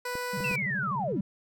15% pulse tone, 493.9 Hz, B4, in tune, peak -25 dBFS, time 0.05-0.56 s, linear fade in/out 5 ms
clicks, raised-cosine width 2 ms, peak -25 dBFS, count 3, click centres 0.154 / 0.405 / 0.513 s
triangle tone with vibrato, 164.81 Hz, E3, in tune, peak -31 dBFS, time 0.33-1.21 s, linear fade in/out 5 ms, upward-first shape square, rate 12 Hz, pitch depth 290 cents each way
sine linear sweep, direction down, 2736 to 155.56 Hz, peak -28 dBFS, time 0.44-1.21 s, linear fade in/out 5 ms
effects none

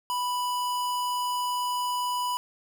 square tone, 987.8 Hz, B5, in tune, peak -27 dBFS, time 0.1-2.37 s, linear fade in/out 0 ms, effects none

